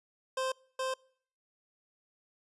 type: tone pair in turn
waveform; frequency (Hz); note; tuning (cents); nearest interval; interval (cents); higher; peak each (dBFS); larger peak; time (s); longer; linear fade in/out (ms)
25% pulse; 522 / 522; C5 / C5; -4 / -4; unison; 0; neither; -27 / -28; first; 0.37-0.52 / 0.79-0.94; neither; 5
effects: noise-tail reverb RT60 0.6 s tail -26 dB re dry + resampled to 24000 Hz